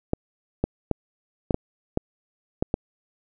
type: clicks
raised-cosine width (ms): 2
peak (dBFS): -8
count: 8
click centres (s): 0.134 / 0.64 / 0.913 / 1.508 / 1.544 / 1.974 / 2.625 / 2.741
effects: none